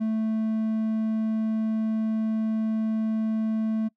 triangle tone, 220 Hz, A3, in tune, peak -21 dBFS, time 0-3.89 s, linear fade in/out 20 ms, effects noise-tail reverb RT60 0.1 s tail -24 dB re dry

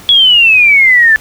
sine exponential sweep, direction down, 3393 to 1734 Hz, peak -3 dBFS, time 0.09-1.16 s, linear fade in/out 0 ms, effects pink hiss -35 dBFS RMS until 1.2 s

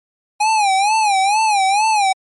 square tone with vibrato, 822 Hz, G#5, 18 cents flat, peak -13 dBFS, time 0.4-2.13 s, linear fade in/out 10 ms, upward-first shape sine, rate 2.2 Hz, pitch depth 130 cents each way, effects MP3 48 kbps

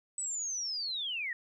sine linear sweep, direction down, 8060 to 1820 Hz, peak -33 dBFS, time 0.18-1.33 s, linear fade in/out 2 ms, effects 12-bit

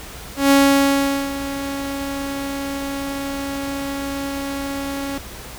sawtooth tone with ADSR envelope, 277.2 Hz, C#4, in tune, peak -6 dBFS, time 0.36-5.18 s, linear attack 150 ms, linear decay 790 ms, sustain -14 dB, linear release 3 ms, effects added 60 Hz sine -40 dBFS peak until 5.58 s + pink hiss -36 dBFS RMS until 5.58 s

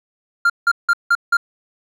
triangle tone bursts, 1395 Hz, F6, 2 cents flat, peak -9 dBFS, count 5, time 0.45-1.37 s, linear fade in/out 5 ms, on 48 ms, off 170 ms, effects none

